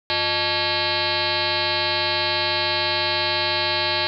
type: tone with frequency modulation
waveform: sine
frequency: 2433 Hz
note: D#7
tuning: 39 cents flat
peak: -19 dBFS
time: 0.1-4.07 s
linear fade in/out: 0 ms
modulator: 260 Hz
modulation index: 7.9
effects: none